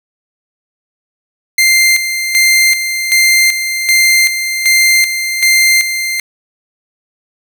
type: tone with tremolo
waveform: sawtooth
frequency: 2093 Hz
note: C7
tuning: in tune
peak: -3 dBFS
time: 1.58-6.2 s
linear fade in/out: 5 ms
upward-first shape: square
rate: 1.3 Hz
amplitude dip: 60%
effects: none